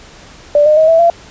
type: tone with pitch steps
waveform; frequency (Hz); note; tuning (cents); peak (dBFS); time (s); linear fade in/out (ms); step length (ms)
sine; 587.3 / 609.4 / 632.4 / 656.2 / 680.9; D5 / D#5 / D#5 / E5 / F5; 0 / -36 / +28 / -8 / -44; -5; 0.55-1.1; 2; 110
effects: pink hiss -38 dBFS RMS until 1.3 s + resampled to 16000 Hz